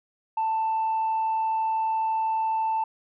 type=tone; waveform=sine; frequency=886 Hz; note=A5; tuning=12 cents sharp; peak=-21 dBFS; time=0.37-2.84 s; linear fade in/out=5 ms; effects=tanh soft clip ceiling -20 dBFS